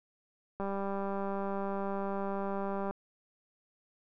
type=click train; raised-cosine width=1 ms; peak=-23 dBFS; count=456; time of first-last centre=0.6-2.91 s; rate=197 Hz; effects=none